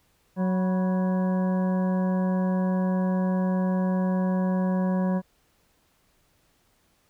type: harmonic tone with a mistuned harmonic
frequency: 185 Hz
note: F#3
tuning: in tune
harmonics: 1 / 2 / 3 / 4 / 5 / 6 / 8 / 9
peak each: -22 / -37 / -32 / -40 / -37 / -46 / -51 / -45 dBFS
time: 0.36-5.22 s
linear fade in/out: 50 ms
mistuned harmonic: 5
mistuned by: +88 cents
effects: pink hiss -66 dBFS RMS until 7.09 s